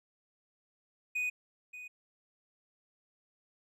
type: tone with echo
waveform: triangle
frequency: 2486 Hz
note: D#7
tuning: 2 cents flat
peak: -29 dBFS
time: 1.15-1.3 s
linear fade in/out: 10 ms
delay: 580 ms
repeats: 1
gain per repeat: -13 dB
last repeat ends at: 1.88 s
effects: none